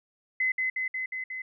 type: tone with echo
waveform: sine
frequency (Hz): 2038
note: C7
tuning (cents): -46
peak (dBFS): -23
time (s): 0.4-0.52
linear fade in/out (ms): 5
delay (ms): 180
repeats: 5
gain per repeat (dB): -2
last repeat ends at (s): 1.42
effects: none